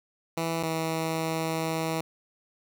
10% pulse tone pair in turn, 164.7 / 161.59 Hz, E3 / E3, -1 / -34 cents, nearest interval unison, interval 33 cents, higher first, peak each -19 dBFS, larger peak neither, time 0.37-0.63 / 0.63-2.01 s, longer second, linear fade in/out 5 ms, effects none

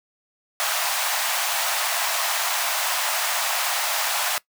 pink high-pass noise, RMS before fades -24 dBFS, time 0.6-4.38 s, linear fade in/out 0 ms, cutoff 650 Hz, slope 48 dB/octave, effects noise-tail reverb RT60 0.1 s tail -20 dB re dry

